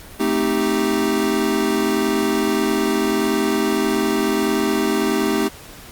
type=chord; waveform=square; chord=A half-diminished seventh; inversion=none; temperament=equal; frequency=220 / 261.6 / 311.1 / 392 Hz; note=A3 / C4 / Eb4 / G4; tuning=0 / 0 / 0 / 0 cents; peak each=-24 / -25 / -23 / -22 dBFS; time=0.19-5.49 s; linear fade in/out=20 ms; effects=pink hiss -40 dBFS RMS until 5.91 s + Opus 48 kbps